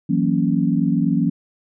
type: chord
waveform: sine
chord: F# dominant seventh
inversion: third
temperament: equal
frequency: 164.81 / 185 / 233.1 / 277.2 Hz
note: E3 / F#3 / A#3 / C#4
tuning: 0 / 0 / 0 / 0 cents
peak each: -21 dBFS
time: 0.09-1.3 s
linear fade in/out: 10 ms
effects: none